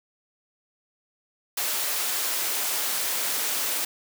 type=noise with high-pass filter sweep; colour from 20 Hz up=white; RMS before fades=-27 dBFS; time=1.57-3.85 s; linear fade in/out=5 ms; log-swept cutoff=450 to 280 Hz; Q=0.7; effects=none